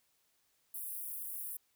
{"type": "high-pass noise", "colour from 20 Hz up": "pink", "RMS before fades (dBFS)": -42, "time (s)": [0.74, 1.57], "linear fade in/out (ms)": 5, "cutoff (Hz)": 10000, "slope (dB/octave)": 48, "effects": ["white hiss -75 dBFS RMS until 1.75 s"]}